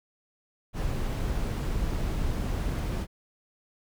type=noise; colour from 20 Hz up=brown; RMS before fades=-29 dBFS; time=0.73-3.07 s; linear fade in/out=50 ms; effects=none